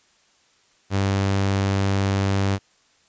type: tone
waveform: sawtooth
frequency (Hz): 98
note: G2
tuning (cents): 0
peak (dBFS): -15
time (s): 0.9-2.59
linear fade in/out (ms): 50
effects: white hiss -60 dBFS RMS until 3.08 s + resampled to 16000 Hz